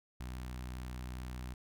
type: tone with notch filter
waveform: sawtooth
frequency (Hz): 62.4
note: B1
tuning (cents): +19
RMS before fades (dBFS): -43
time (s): 0.2-1.54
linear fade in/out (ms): 5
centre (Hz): 480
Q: 1.2
effects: none